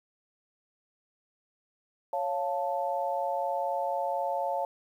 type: chord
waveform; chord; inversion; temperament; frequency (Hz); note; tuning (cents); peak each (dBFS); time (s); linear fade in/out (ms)
sine; Db augmented; none; equal; 554.4 / 698.5 / 880; Db5 / F5 / A5; 0 / 0 / 0; -32; 2.13-4.65; 2
effects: 10-bit